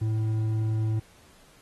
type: tone with hard clipping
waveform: sine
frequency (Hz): 109.7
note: A2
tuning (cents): -5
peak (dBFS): -25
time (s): 0.01-1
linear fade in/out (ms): 10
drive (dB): 5
effects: pink hiss -57 dBFS RMS until 1.61 s + AAC 32 kbps